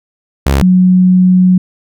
sawtooth / sine tone pair in turn, 68.7 / 183.41 Hz, C#2 / F#3, -15 / -15 cents, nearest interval octave + perfect fourth, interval 1700 cents, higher second, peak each -4 dBFS, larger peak neither, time 0.46-0.62 / 0.62-1.58 s, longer second, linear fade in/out 5 ms, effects none

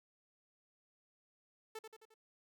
sawtooth tone with echo, 440 Hz, A4, in tune, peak -40 dBFS, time 1.75-1.79 s, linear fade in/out 5 ms, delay 88 ms, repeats 4, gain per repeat -5 dB, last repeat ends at 2.142 s, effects none

